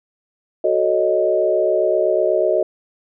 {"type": "chord", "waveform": "sine", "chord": "D# half-diminished seventh", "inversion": "first", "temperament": "equal with one note detuned", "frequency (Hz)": [371.5, 440, 554.4, 622.3], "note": ["F#4", "A4", "C#5", "D#5"], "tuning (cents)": [7, 0, 0, 0], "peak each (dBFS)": [-20, -22, -22, -17], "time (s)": [0.64, 2.63], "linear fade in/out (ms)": 5, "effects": []}